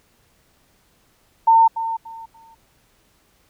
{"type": "tone with echo", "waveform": "sine", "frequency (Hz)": 906, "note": "A#5", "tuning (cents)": -50, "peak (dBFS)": -9, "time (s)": [1.47, 1.68], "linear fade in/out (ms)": 10, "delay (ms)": 290, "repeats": 3, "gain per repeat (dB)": -12, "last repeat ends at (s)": 2.55, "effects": ["pink hiss -60 dBFS RMS until 3.49 s"]}